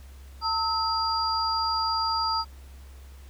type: tone cluster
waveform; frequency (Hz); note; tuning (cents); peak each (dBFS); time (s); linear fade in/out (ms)
sine; 901 / 1292 / 4783; A5 / E6 / D8; +41 / -35 / +31; -28; 0.41-2.45; 50
effects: added 67 Hz sine -43 dBFS peak until 3.29 s + pink hiss -56 dBFS RMS until 3.29 s